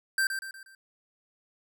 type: tone with echo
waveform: square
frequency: 1568 Hz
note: G6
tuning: in tune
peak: -24 dBFS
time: 0.18-0.27 s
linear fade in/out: 2 ms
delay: 120 ms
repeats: 4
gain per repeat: -7 dB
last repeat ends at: 0.75 s
effects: none